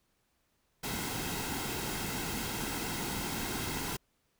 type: noise with comb filter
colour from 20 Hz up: pink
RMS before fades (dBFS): -36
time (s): 0.83-3.97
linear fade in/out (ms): 10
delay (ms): 1.7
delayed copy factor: -0.55
effects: pink hiss -75 dBFS RMS until 4.39 s